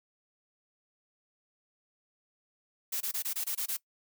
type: noise bursts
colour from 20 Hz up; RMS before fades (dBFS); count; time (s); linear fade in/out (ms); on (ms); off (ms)
blue; -33; 8; 2.92-3.77; 10; 87; 22
effects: noise-tail reverb RT60 0.1 s tail -21 dB re dry